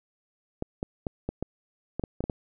clicks, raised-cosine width 2 ms, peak -16 dBFS, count 10, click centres 0.624 / 0.829 / 1.068 / 1.29 / 1.426 / 1.996 / 2.038 / 2.206 / 2.24 / 2.298 s, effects none

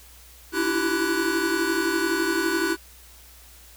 square tone cluster, 289.9 / 328 / 339.8 / 385.6 / 1481 Hz, D4 / E4 / F4 / G4 / F#6, -22 / -9 / -47 / -28 / +1 cents, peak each -35 / -27 / -30 / -29 / -28 dBFS, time 0.52-2.77 s, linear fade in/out 50 ms, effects added 60 Hz sine -50 dBFS peak until 3.76 s + white hiss -50 dBFS RMS until 3.76 s

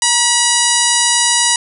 harmonic tone with a mistuned harmonic, 968 Hz, B5, 35 cents flat, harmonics 1 / 2 / 3 / 4 / 5 / 6 / 7 / 8 / 9 / 10, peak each -20 / -20 / -20 / -20 / -20 / -20 / -20 / -20 / -20 / -20 dBFS, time 0.02-1.56 s, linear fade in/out 2 ms, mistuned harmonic 1, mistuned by -39 cents, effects none

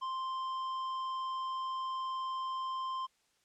triangle tone with tanh clipping, 1046.5 Hz, C6, in tune, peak -36 dBFS, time 0.01-3.07 s, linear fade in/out 20 ms, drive 12 dB, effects white hiss -73 dBFS RMS until 3.44 s + low-pass 8000 Hz 12 dB/octave

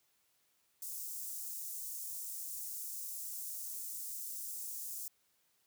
white high-pass noise, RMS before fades -43 dBFS, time 0.82-5.08 s, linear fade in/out 2 ms, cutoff 6500 Hz, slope 24 dB/octave, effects white hiss -75 dBFS RMS until 5.66 s + high-pass 60 Hz 12 dB/octave

